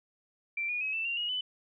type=tone with pitch steps; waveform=sine; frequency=2349 / 2447 / 2550 / 2657 / 2768 / 2884 / 3004 Hz; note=D7 / D#7 / D#7 / E7 / F7 / F#7 / F#7; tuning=0 / -29 / +42 / +13 / -16 / -45 / +26 cents; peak=-30 dBFS; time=0.57-1.41 s; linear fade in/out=5 ms; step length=120 ms; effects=none